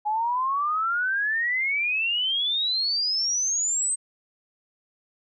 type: exponential sweep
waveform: sine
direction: up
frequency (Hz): 830.6 to 8372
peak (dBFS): -22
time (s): 0.05-3.96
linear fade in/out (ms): 20
effects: none